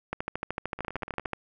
two click trains, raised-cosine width 0.5 ms, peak -15 / -23 dBFS, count 17 / 9, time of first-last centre 0.13-1.333 / 0.79-1.255 s, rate 13.3 / 17.2 Hz, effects none

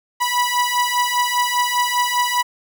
sawtooth beating tone pair, 978 / 983 Hz, B5 / B5, -17 / -8 cents, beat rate 5 Hz, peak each -16 dBFS, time 0.2-2.43 s, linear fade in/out 20 ms, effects none

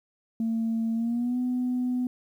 sine tone with pitch glide, 226.3 to 249.6 Hz, A3 to B3, +49 to +19 cents, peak -23 dBFS, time 0.4-2.07 s, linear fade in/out 2 ms, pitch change +170 cents, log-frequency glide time 0.94-1.38 s, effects tanh soft clip ceiling -21 dBFS + 10-bit

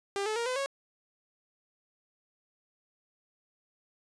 sawtooth tone with pitch steps, 398.4 / 432 / 468.3 / 507.8 / 550.6 Hz, G4 / A4 / A#4 / B4 / C#5, +28 / -32 / +8 / +48 / -12 cents, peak -26 dBFS, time 0.16-0.66 s, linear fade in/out 0 ms, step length 100 ms, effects resampled to 22050 Hz

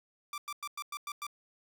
sawtooth tone bursts, 1174.7 Hz, D6, in tune, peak -33 dBFS, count 7, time 0.33-1.267 s, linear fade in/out 2 ms, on 49 ms, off 99 ms, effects none

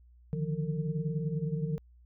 sine tone cluster, 144.7 / 155.4 / 174.5 / 454.7 Hz, D3 / D#3 / F3 / A#4, -25 / -2 / -1 / -43 cents, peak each -37 / -32 / -36 / -40 dBFS, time 0.33-1.78 s, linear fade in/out 0 ms, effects added 60 Hz sine -55 dBFS peak until 2.05 s

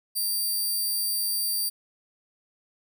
5% pulse tone, 4699 Hz, D8, in tune, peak -18 dBFS, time 0.15-1.7 s, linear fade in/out 20 ms, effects none

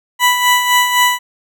20% pulse tone with tremolo, 987.8 Hz, B5, in tune, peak -3 dBFS, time 0.19-1.19 s, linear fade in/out 50 ms, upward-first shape sine, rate 3.9 Hz, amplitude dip 55%, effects none

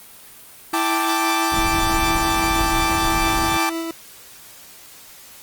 sawtooth chord, G suspended second, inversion none, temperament equal, 784 / 880 / 1174.7 Hz, G5 / A5 / D6, 0 / 0 / 0 cents, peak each -21 / -20 / -18 dBFS, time 0.73-3.7 s, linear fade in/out 10 ms
40% pulse tone with tremolo, 329.6 Hz, E4, in tune, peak -22 dBFS, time 0.73-3.91 s, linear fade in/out 2 ms, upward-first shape sine, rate 6 Hz, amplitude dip 30%
brown noise, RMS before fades -26 dBFS, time 1.52-3.57 s, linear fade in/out 2 ms
effects white hiss -43 dBFS RMS until 5.42 s + Opus 32 kbps

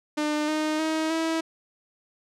sawtooth tone with pitch steps, 300.8 / 308.5 / 316.5 / 324.6 Hz, D4 / D#4 / D#4 / E4, +42 / -15 / +30 / -27 cents, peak -20 dBFS, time 0.17-1.41 s, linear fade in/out 10 ms, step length 310 ms, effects low-pass 8000 Hz 12 dB/octave

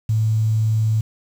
sine tone with quantisation, 109.8 Hz, A2, 3 cents flat, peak -15 dBFS, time 0.09-1.01 s, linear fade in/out 5 ms, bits 7, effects none

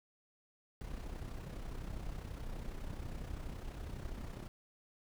brown noise with amplitude modulation, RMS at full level -41 dBFS, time 0.81-4.48 s, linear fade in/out 0 ms, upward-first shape sine, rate 32.1 Hz, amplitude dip 55%, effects none

